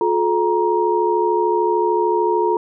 sine tone cluster, 357.1 / 430.5 / 941 Hz, F4 / A4 / A#5, +39 / -38 / +16 cents, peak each -19 dBFS, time 0.01-2.57 s, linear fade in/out 2 ms, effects none

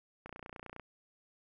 click train, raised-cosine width 0.5 ms, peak -30 dBFS, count 17, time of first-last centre 0.26-0.797 s, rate 29.8 Hz, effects none

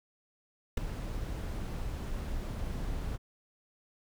brown noise with ADSR envelope, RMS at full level -22 dBFS, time 0.77-3.18 s, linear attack 5 ms, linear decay 7 ms, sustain -14 dB, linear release 35 ms, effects none

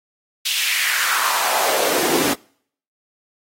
pink noise with high-pass filter sweep, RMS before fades -20 dBFS, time 0.45-2.34 s, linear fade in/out 10 ms, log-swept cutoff 3300 to 260 Hz, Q 2.8, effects noise-tail reverb RT60 0.6 s tail -26 dB re dry + AAC 48 kbps

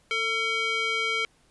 square tone with band-pass filter, 450 Hz, A4, 39 cents sharp, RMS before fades -27 dBFS, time 0.11-1.25 s, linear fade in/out 0 ms, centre 2500 Hz, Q 2.7, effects pink hiss -63 dBFS RMS until 1.5 s + resampled to 24000 Hz

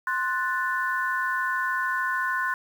sine chord, F# diminished, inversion second, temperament equal, 1046.5 / 1480 / 1760 Hz, C6 / F#6 / A6, 0 / 0 / 0 cents, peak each -28 / -27 / -30 dBFS, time 0.07-2.54 s, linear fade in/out 2 ms, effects 8-bit

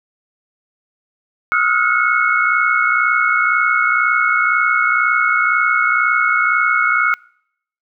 sine tone cluster, 1269 / 1394 / 1456 / 2193 Hz, D#6 / F6 / F#6 / C#7, +34 / -4 / -28 / -19 cents, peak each -18 dBFS, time 1.52-7.14 s, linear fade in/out 0 ms, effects noise-tail reverb RT60 0.7 s tail -25 dB re dry

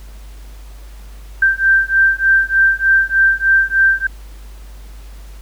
sine beating tone pair, 1568 / 1571.3 Hz, G6 / G6, 0 / +4 cents, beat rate 3.3 Hz, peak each -13 dBFS, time 1.42-4.07 s, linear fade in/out 5 ms, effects added 50 Hz sine -32 dBFS peak until 5.41 s + pink hiss -46 dBFS RMS until 5.41 s

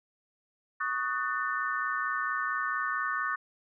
sine chord, D# half-diminished seventh, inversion third, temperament just, 1120.1 / 1244.5 / 1493.4 / 1792.1 Hz, C#6 / D#6 / F#6 / A6, +18 / 0 / +16 / +31 cents, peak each -34 dBFS, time 0.8-3.36 s, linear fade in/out 10 ms, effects none

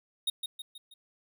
square tone with echo, 3729 Hz, A#7, in tune, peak -27 dBFS, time 0.27-0.3 s, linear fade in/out 5 ms, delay 160 ms, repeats 4, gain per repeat -6 dB, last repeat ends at 0.94 s, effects none

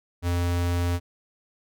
square tone, 87.31 Hz, F2, in tune, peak -23 dBFS, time 0.22-1 s, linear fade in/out 50 ms, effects none

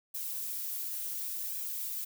violet noise with flanger, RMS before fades -37 dBFS, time 0.14-2.05 s, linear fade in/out 10 ms, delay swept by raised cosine 1.2 to 7 ms, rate 0.7 Hz, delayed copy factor +0.7, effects none

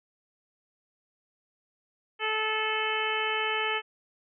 harmonic tone, 435.2 Hz, A4, 19 cents flat, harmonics 1 / 2 / 3 / 4 / 5 / 6 / 7, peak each -34 / -34 / -34 / -34 / -34 / -34 / -34 dBFS, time 2.19-3.82 s, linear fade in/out 50 ms, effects none

